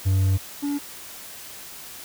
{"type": "tone pair in turn", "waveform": "triangle", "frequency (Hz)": [95.5, 286.2], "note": ["G2", "D4"], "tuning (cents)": [-45, -45], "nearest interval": "octave + perfect fifth", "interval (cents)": 1900, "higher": "second", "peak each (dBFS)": [-15, -21], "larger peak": "first", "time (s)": [[0.05, 0.38], [0.62, 0.79]], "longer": "first", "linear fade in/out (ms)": 20, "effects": ["white hiss -40 dBFS RMS until 2.04 s"]}